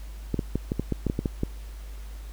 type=clicks; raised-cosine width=3 ms; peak=-12 dBFS; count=11; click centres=0.343 / 0.392 / 0.556 / 0.719 / 0.796 / 0.923 / 1.067 / 1.099 / 1.191 / 1.258 / 1.434 s; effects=added 51 Hz sine -36 dBFS peak until 2.32 s + pink hiss -52 dBFS RMS until 2.32 s